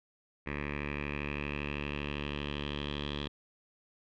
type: tone with low-pass filter sweep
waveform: 10% pulse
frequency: 72.6 Hz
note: D2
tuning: 19 cents flat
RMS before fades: -37 dBFS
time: 0.46-3.28 s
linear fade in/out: 10 ms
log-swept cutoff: 2200 to 3400 Hz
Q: 6.2
effects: none